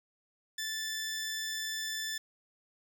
15% pulse tone, 1757 Hz, A6, 3 cents flat, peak -28 dBFS, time 0.58-2.18 s, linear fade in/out 5 ms, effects none

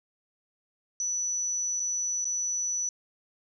sine tone with dropouts, 5940 Hz, F#8, 6 cents sharp, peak -27 dBFS, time 1-2.89 s, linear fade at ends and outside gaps 1 ms, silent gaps 1.797-1.801 / 2.245-2.253 s, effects none

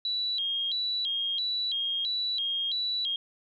sine tone with vibrato, 3575 Hz, A7, 27 cents sharp, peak -27 dBFS, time 0.05-3.16 s, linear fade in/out 2 ms, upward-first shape square, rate 1.5 Hz, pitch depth 170 cents each way, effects 11-bit

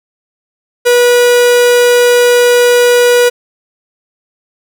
45% pulse tone, 486.3 Hz, B4, 27 cents flat, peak -5 dBFS, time 0.85-3.3 s, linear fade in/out 20 ms, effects none

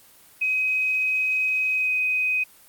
sine tone with pitch glide, 2526 to 2510 Hz, D#7 to D#7, +26 to +15 cents, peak -20 dBFS, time 0.41-2.44 s, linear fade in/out 10 ms, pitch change -11 cents, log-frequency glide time 1.72-1.93 s, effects white hiss -52 dBFS RMS until 2.68 s + Opus 24 kbps

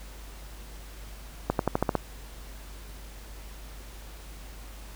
accelerating click train, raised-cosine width 1 ms, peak -9 dBFS, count 7, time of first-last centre 1.5-1.953 s, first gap 92 ms, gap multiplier 0.92, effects added 50 Hz sine -42 dBFS peak until 4.95 s + pink hiss -49 dBFS RMS until 4.95 s

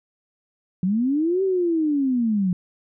sine linear two-way sweep, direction up then down, 174.61 to 389.8 to 174.61 Hz, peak -18 dBFS, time 0.83-2.53 s, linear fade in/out 2 ms, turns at 1.43 s, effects none

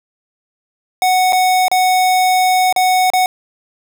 square tone with dropouts, 740 Hz, F#5, in tune, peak -11 dBFS, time 1.02-3.26 s, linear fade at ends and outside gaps 1 ms, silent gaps 1.324-1.33 / 1.682-1.715 / 2.726-2.762 / 3.102-3.135 s, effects none

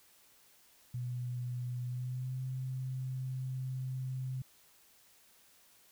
sine tone with pitch glide, 123.47 to 129.83 Hz, B2 to C3, 0 to -13 cents, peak -35 dBFS, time 0.94-4.42 s, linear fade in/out 5 ms, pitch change +87 cents, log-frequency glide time 1.84-2.41 s, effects white hiss -64 dBFS RMS until 5.91 s

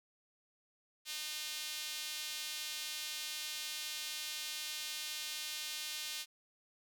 sawtooth tone with high-pass filter, 304.8 Hz, D#4, 36 cents flat, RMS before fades -42 dBFS, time 1.05-6.26 s, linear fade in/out 50 ms, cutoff 3400 Hz, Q 1.3, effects none

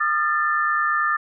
sine tone cluster, 1217 / 1366 / 1768 Hz, D#6 / F6 / A6, -39 / -39 / +8 cents, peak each -21 / -27 / -22 dBFS, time 0-1.17 s, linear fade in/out 10 ms, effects none

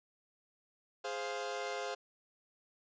sawtooth chord, F minor, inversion first, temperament equal, 415.3 / 523.3 / 698.5 Hz, Ab4 / C5 / F5, 0 / 0 / 0 cents, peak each -38 / -37 / -38 dBFS, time 1.04-1.95 s, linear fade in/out 10 ms, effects resampled to 16000 Hz

